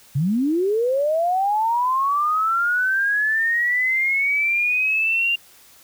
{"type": "linear sweep", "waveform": "sine", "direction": "up", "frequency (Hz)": [126.5, 2800], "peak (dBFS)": -17, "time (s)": [0.15, 5.36], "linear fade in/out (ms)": 10, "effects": ["white hiss -50 dBFS RMS until 5.83 s"]}